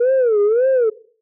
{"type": "tone with vibrato", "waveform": "sine", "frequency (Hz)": 466.2, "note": "A#4", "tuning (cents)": 0, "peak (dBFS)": -10, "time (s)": [0, 0.9], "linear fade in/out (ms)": 10, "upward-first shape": "sine", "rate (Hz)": 1.8, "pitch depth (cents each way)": 230, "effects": ["noise-tail reverb RT60 0.5 s tail -20 dB re dry", "tanh soft clip ceiling -10 dBFS"]}